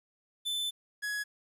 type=tone pair in turn; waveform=45% pulse; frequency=3520 / 1677.6 Hz; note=A7 / G#6; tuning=0 / +17 cents; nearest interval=octave + minor second; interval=1283 cents; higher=first; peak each=-31 / -32 dBFS; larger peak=first; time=0.45-0.71 / 1.02-1.24 s; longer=first; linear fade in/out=20 ms; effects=resampled to 32000 Hz + 11-bit